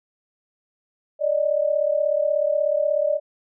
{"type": "tone pair together", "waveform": "sine", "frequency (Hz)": [577.5, 614], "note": ["D5", "D#5"], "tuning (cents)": [-29, -23], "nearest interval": "minor second", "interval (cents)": 106, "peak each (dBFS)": -21, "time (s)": [1.19, 3.2], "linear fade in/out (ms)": 50, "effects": []}